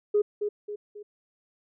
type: tone with echo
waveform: sine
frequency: 415.3 Hz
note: G#4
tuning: in tune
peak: -18 dBFS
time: 0.14-0.22 s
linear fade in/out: 10 ms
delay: 270 ms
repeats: 3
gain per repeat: -7 dB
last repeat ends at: 1.03 s
effects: tanh soft clip ceiling -14 dBFS